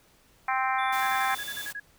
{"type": "harmonic tone", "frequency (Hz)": 261.6, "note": "C4", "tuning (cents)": 0, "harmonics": [3, 4, 5, 6, 7, 8, 9], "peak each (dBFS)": [-28, -30, -32, -34, -35, -36, -37], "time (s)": [0.48, 1.35], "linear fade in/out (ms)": 5}
{"type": "tone", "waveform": "triangle", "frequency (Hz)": 3500, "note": "A7", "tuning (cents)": -10, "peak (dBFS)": -38, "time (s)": [0.78, 1.66], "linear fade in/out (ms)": 10}
{"type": "noise", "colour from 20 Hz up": "white", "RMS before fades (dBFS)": -40, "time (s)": [0.92, 1.73], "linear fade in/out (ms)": 10}
{"type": "tone bursts", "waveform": "sine", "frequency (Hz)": 1665, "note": "G#6", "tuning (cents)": 4, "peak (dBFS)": -33, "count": 9, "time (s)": [1.02, 1.799], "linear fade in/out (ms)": 5, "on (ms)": 51, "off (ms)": 40}
{"effects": ["pink hiss -61 dBFS RMS until 1.98 s"]}